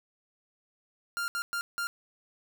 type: tone bursts at uneven times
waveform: 45% pulse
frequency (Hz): 1396.9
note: F6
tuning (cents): 0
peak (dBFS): -30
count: 4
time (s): 1.17-1.28 / 1.35-1.42 / 1.53-1.61 / 1.78-1.87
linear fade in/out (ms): 0
effects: none